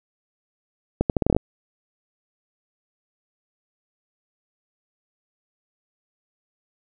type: accelerating click train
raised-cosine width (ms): 2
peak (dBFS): -5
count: 9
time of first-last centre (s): 1.01-1.365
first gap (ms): 88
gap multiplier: 0.79
effects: none

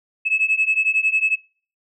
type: beating tone pair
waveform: sine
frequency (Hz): 2587 / 2598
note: E7 / E7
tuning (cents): -33 / -26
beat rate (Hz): 11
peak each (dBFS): -19 / -18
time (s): 0.25-1.36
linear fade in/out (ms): 20
effects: noise-tail reverb RT60 0.5 s tail -26 dB re dry + tanh soft clip ceiling -9 dBFS

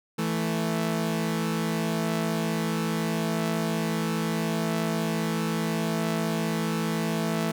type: tone pair together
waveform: sawtooth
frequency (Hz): 164.81 / 220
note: E3 / A3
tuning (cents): 0 / 0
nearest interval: perfect fourth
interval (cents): 500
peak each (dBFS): -24 / -24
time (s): 0.18-7.52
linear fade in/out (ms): 10
effects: none

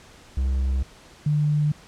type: tone pair in turn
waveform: triangle / sine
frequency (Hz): 65.9 / 149.1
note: C2 / D3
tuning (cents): +13 / +27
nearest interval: octave + major second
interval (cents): 1414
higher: second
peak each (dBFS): -18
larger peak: neither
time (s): 0.37-0.83 / 1.26-1.72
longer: neither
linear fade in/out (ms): 5
effects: pink hiss -49 dBFS RMS until 1.87 s + low-pass 8000 Hz 12 dB/octave

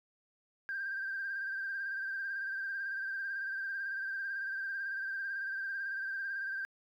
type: tone with vibrato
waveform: sine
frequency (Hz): 1581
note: G6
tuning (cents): +14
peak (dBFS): -34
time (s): 0.69-6.65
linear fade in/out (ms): 0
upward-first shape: sine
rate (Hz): 18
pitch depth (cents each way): 43
effects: tanh soft clip ceiling -30 dBFS + 12-bit

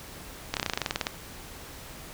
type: slowing click train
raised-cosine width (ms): 0.2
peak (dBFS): -9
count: 14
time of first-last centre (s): 0.54-1.069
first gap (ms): 28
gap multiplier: 1.06
effects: pink hiss -44 dBFS RMS until 2.13 s

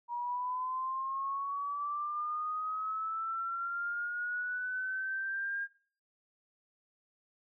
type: linear sweep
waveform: sine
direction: up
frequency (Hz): 951 to 1619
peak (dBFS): -33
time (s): 0.08-5.68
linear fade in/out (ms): 50
effects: noise-tail reverb RT60 0.5 s tail -21 dB re dry

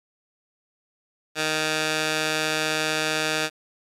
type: tone with band-pass filter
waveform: 15% pulse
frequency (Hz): 155.56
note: D#3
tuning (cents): 0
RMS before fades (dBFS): -25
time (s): 1.35-3.5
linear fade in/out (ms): 50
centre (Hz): 3500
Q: 0.55
effects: resampled to 32000 Hz + 8-bit

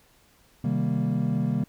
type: chord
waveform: triangle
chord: C minor seventh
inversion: none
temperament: equal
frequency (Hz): 130.81 / 155.56 / 196 / 233.1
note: C3 / Eb3 / G3 / Bb3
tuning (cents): 0 / 0 / 0 / 0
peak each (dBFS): -26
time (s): 0.64-1.64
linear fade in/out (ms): 5
effects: tanh soft clip ceiling -12 dBFS + pink hiss -60 dBFS RMS until 1.68 s

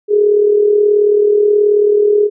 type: tone with amplitude modulation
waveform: sine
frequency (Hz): 415.3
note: G#4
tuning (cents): 0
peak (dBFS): -5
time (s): 0.08-2.3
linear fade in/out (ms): 50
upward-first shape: sine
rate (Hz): 38.6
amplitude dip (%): 55
effects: none

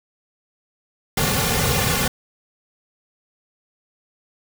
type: noise with comb filter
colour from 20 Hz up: pink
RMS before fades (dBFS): -20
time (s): 1.17-2.08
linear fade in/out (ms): 5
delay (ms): 3.1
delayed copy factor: -0.9
effects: none

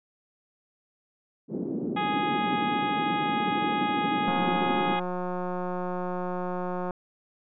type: band-pass noise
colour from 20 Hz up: white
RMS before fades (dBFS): -31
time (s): 1.48-4.98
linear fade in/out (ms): 50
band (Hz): 180 to 340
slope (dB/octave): 24
type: harmonic tone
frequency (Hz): 415.3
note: G#4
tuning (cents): 0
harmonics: 2 / 3 / 4 / 5 / 6 / 7 / 8 / 9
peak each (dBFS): -27 / -33 / -39 / -38 / -39 / -47 / -39 / -50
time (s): 1.96-5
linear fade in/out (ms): 10
type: click train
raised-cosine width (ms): 1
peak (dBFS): -19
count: 474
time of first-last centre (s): 4.28-6.908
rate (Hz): 180
effects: none

